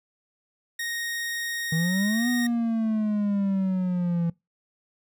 sawtooth tone, 1864.7 Hz, A#6, in tune, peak -25 dBFS, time 0.79-2.47 s, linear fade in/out 5 ms
triangle exponential two-way sweep, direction up then down, 157.2 to 246.9 to 167.5 Hz, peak -20 dBFS, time 1.72-4.3 s, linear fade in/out 5 ms, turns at 2.29 s
effects noise-tail reverb RT60 0.2 s tail -23 dB re dry

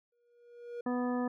triangle tone with exponential growth, 477.8 Hz, A#4, 43 cents sharp, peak -34 dBFS, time 0.12-0.81 s, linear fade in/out 5 ms, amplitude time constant 150 ms
harmonic tone, 247.2 Hz, B3, 2 cents sharp, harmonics 1 / 2 / 3 / 4 / 5 / 7, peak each -31 / -37 / -41 / -43 / -45 / -48 dBFS, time 0.86-1.28 s, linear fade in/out 5 ms
effects none

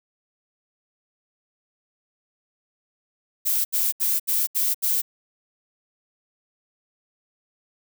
violet noise bursts, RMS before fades -22 dBFS, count 6, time 3.45-5.02 s, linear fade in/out 20 ms, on 200 ms, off 74 ms, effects none

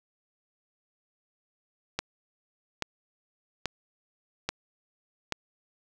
click train, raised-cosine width 0.2 ms, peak -11 dBFS, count 5, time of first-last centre 1.99-5.323 s, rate 1.2 Hz, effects none

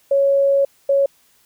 sine tone bursts at uneven times, 554.4 Hz, C#5, in tune, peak -12 dBFS, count 2, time 0.11-0.65 / 0.89-1.06 s, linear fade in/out 5 ms, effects white hiss -57 dBFS RMS until 1.45 s

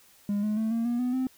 triangle tone with pitch steps, 203.8 / 212.1 / 220.7 / 229.7 / 239 / 248.7 / 258.9 Hz, G#3 / G#3 / A3 / A#3 / A#3 / B3 / C4, -32 / +37 / +5 / -25 / +43 / +12 / -18 cents, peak -22 dBFS, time 0.29-1.27 s, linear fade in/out 2 ms, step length 140 ms, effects tanh soft clip ceiling -19 dBFS + white hiss -58 dBFS RMS until 1.37 s

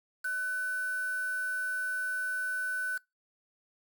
sine tone with quantisation, 1500 Hz, F#6, 23 cents sharp, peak -30 dBFS, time 0.24-2.98 s, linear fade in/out 10 ms, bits 7, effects noise-tail reverb RT60 0.2 s tail -24 dB re dry

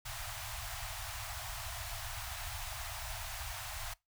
pink band-stop noise, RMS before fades -42 dBFS, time 0.05-3.94 s, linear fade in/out 10 ms, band 120 to 630 Hz, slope 96 dB/octave, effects noise-tail reverb RT60 0.2 s tail -23 dB re dry

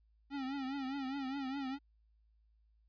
square tone with vibrato, 270.6 Hz, C#4, 42 cents flat, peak -38 dBFS, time 0.3-1.79 s, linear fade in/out 50 ms, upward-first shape triangle, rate 4.9 Hz, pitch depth 100 cents each way, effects added 54 Hz sine -67 dBFS peak until 2.88 s + resampled to 11025 Hz

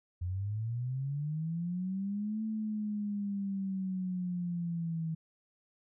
sine linear two-way sweep, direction up then down, 86.2 to 220 to 160 Hz, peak -32 dBFS, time 0.21-5.15 s, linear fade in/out 10 ms, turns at 2.43 s, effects none

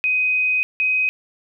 sine tone pair in turn, 2509 / 2518 Hz, D#7 / D#7, +14 / +20 cents, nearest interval unison, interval 6 cents, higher second, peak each -16 dBFS, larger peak neither, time 0.04-0.63 / 0.8-1.09 s, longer first, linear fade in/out 0 ms, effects none

